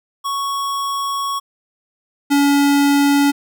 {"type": "tone pair in turn", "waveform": "square", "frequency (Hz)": [1110, 283.7], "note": ["C#6", "C#4"], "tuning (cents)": [2, 40], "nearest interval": "2 octaves", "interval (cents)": 2362, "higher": "first", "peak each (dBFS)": [-20, -12], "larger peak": "second", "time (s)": [[0.24, 1.4], [2.3, 3.32]], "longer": "first", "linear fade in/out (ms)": 20, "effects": []}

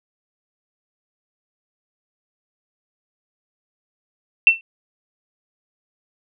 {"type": "tone with exponential decay", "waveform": "sine", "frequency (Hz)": 2691, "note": "E7", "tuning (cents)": 35, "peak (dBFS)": -3, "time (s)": [4.47, 4.61], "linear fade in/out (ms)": 1, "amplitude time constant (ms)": 29, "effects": []}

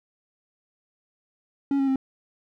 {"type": "tone with pitch steps", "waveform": "triangle", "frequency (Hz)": [278.2, 272, 265.9], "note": ["C#4", "C#4", "C4"], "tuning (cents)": [6, -33, 28], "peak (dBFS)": -18, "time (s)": [1.71, 1.959], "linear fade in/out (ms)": 2, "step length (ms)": 83, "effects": []}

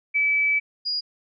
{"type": "tone pair in turn", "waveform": "sine", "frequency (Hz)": [2300, 4874], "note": ["D7", "D#8"], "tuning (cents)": [-37, -37], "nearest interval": "octave + minor second", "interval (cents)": 1300, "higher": "second", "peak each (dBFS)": [-18, -23], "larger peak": "first", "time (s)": [[0.14, 0.6], [0.85, 1.01]], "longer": "first", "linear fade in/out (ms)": 20, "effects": []}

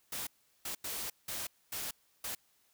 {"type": "noise bursts at uneven times", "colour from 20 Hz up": "white", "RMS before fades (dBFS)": -39, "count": 6, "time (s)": [[0.12, 0.27], [0.65, 0.75], [0.84, 1.1], [1.28, 1.47], [1.72, 1.91], [2.24, 2.35]], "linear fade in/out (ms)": 5, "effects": ["white hiss -71 dBFS RMS until 2.73 s"]}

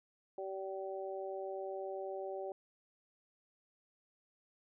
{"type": "harmonic tone", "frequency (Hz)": 192.2, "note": "G3", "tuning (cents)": -34, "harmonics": [2, 3, 4], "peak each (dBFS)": [-42, -43, -46], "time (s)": [0.38, 2.52], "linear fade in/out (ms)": 2, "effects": []}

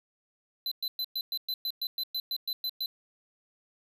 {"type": "tone bursts", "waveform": "square", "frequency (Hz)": 4033, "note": "B7", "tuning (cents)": 36, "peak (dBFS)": -30, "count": 14, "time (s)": [0.66, 2.86], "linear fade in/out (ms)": 2, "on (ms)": 55, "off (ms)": 110, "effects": []}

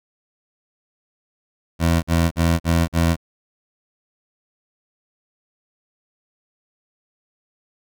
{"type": "tone bursts", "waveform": "20% pulse", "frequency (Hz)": 83.6, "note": "E2", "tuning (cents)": 25, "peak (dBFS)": -10, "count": 5, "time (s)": [1.79, 3.166], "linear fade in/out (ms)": 50, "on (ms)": 240, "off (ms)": 44, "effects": []}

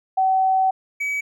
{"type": "tone pair in turn", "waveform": ["sine", "triangle"], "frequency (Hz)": [760, 2277], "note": ["F#5", "C#7"], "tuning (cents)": [46, 46], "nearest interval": "octave + perfect fifth", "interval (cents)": 1900, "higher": "second", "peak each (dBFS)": [-15, -20], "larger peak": "first", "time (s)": [[0.17, 0.71], [1, 1.21]], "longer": "first", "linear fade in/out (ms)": 10, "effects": []}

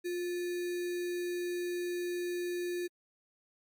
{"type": "tone with sample-and-hold", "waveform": "sine", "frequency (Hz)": 353.1, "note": "F4", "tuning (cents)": 19, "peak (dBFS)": -32, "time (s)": [0.04, 2.88], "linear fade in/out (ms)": 20, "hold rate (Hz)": 2100, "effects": ["MP3 64 kbps"]}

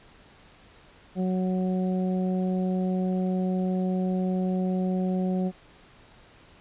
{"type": "harmonic tone", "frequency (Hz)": 185, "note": "F#3", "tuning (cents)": 0, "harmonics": [1, 2, 3, 4], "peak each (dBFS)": [-24, -33, -36, -39], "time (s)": [1.15, 5.52], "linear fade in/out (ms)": 50, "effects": ["pink hiss -54 dBFS RMS until 6.6 s", "resampled to 8000 Hz"]}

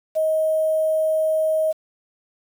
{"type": "tone with quantisation", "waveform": "sine", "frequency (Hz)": 630, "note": "D#5", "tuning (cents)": 21, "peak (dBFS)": -17, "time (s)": [0.15, 1.73], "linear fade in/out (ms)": 20, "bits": 7, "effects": []}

